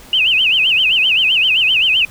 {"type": "tone with vibrato", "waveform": "sine", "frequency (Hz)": 2794, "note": "F7", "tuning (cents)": 0, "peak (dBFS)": -10, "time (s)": [0.13, 2.05], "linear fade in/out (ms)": 2, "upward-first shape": "sine", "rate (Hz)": 7.7, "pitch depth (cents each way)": 200, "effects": ["pink hiss -40 dBFS RMS until 2.1 s"]}